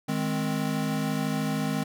square chord, Ab major, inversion second, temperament equal, 155.56 / 207.7 / 261.6 Hz, Eb3 / Ab3 / C4, 0 / 0 / 0 cents, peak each -31 dBFS, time 0.08-1.84 s, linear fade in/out 10 ms, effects none

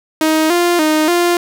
sawtooth tone with pitch steps, 314.3 / 348.7 / 309.5 / 348.6 Hz, D#4 / F4 / D#4 / F4, +18 / -3 / -9 / -3 cents, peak -7 dBFS, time 0.21-1.37 s, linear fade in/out 2 ms, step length 290 ms, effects none

